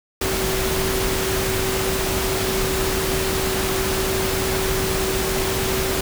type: tone in noise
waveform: sine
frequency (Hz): 381.2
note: G4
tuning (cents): -48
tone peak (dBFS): -24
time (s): 0.21-6.01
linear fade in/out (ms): 5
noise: pink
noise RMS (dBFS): -23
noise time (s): 0.21-6.01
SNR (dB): -4
effects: none